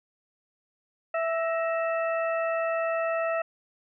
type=harmonic tone with a mistuned harmonic; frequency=659.3 Hz; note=E5; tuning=in tune; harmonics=1 / 2 / 3 / 4; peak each=-26 / -32 / -36 / -38 dBFS; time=1.14-3.42 s; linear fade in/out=5 ms; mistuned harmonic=3; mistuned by=-86 cents; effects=none